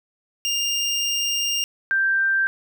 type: tone pair in turn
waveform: 25% pulse / sine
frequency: 2805 / 1574.3 Hz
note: F7 / G6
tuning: +7 / +7 cents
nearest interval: minor seventh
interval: 1000 cents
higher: first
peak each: -17 dBFS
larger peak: neither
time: 0.45-1.64 / 1.91-2.47 s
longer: first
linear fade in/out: 0 ms
effects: none